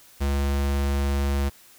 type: tone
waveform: square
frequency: 69.9 Hz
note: C#2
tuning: 15 cents sharp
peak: -22 dBFS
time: 0.2-1.5 s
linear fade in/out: 20 ms
effects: white hiss -52 dBFS RMS until 1.78 s